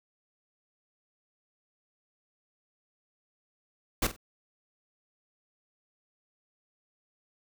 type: noise with echo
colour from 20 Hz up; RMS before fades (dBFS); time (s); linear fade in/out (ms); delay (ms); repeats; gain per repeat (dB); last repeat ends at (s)
pink; -26; 4.02-4.07; 5; 47; 2; -13; 4.164
effects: none